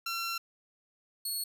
15% pulse tone pair in turn, 1360 / 4354 Hz, F6 / C#8, -46 / -32 cents, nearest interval octave + minor sixth, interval 2014 cents, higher second, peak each -26 dBFS, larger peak neither, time 0.06-0.38 / 1.25-1.44 s, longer first, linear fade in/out 5 ms, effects none

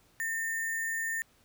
sine tone with sample-and-hold, 1816 Hz, A#6, 46 cents flat, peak -30 dBFS, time 0.2-1.22 s, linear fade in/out 0 ms, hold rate 8820 Hz, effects pink hiss -65 dBFS RMS until 1.44 s

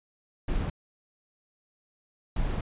brown noise bursts at uneven times, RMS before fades -28 dBFS, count 2, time 0.48-0.7 / 2.36-2.61 s, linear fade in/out 5 ms, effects resampled to 8000 Hz

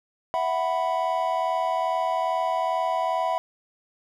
triangle chord, E suspended second, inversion none, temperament just, 659.3 / 741.7 / 988.9 Hz, E5 / F#5 / B5, 0 / +4 / +2 cents, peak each -25 dBFS, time 0.34-3.38 s, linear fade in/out 0 ms, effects none

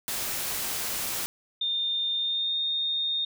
white noise, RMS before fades -31 dBFS, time 0.08-1.26 s, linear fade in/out 0 ms
sine tone with pitch glide, 3625 to 3673 Hz, A#7 to A#7, -49 to -26 cents, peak -25 dBFS, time 1.61-3.25 s, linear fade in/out 5 ms, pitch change +23 cents, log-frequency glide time 2.16-2.58 s
effects none

